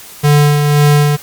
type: tone with tremolo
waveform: square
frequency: 146.83 Hz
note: D3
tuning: in tune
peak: -6 dBFS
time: 0.23-1.17 s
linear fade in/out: 20 ms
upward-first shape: sine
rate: 1.9 Hz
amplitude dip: 40%
effects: white hiss -34 dBFS RMS until 1.22 s + Opus 48 kbps